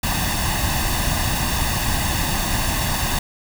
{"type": "noise with comb filter", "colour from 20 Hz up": "pink", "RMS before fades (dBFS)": -21, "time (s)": [0.03, 3.19], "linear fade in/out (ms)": 5, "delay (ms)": 1.1, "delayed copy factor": 0.7, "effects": []}